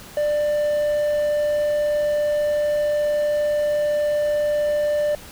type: tone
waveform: triangle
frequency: 593 Hz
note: D5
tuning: 17 cents sharp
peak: -16 dBFS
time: 0.17-5.15 s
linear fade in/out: 2 ms
effects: pink hiss -41 dBFS RMS until 5.31 s